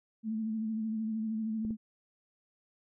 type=tone with vibrato; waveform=sine; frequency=220 Hz; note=A3; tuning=in tune; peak=-31 dBFS; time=0.23-1.77 s; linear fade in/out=50 ms; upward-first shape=sine; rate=13 Hz; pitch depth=37 cents each way
type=clicks; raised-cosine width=3 ms; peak=-30 dBFS; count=2; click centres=1.65 / 1.707 s
effects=none